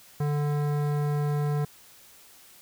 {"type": "tone with hard clipping", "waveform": "sine", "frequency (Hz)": 146.83, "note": "D3", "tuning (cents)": 0, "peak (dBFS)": -26, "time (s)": [0.2, 1.65], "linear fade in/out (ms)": 5, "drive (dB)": 16, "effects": ["white hiss -53 dBFS RMS until 2.61 s"]}